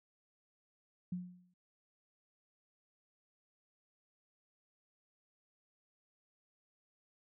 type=tone with exponential decay; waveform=sine; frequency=179.5 Hz; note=F3; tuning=48 cents sharp; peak=-34 dBFS; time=1.12-1.54 s; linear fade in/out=5 ms; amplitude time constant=90 ms; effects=none